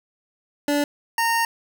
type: tone pair in turn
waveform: 25% pulse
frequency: 290 / 920.7 Hz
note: D4 / A#5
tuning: -22 / -22 cents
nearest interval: octave + minor sixth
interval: 2000 cents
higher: second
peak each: -15 dBFS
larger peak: neither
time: 0.68-0.84 / 1.18-1.45 s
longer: second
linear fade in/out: 2 ms
effects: none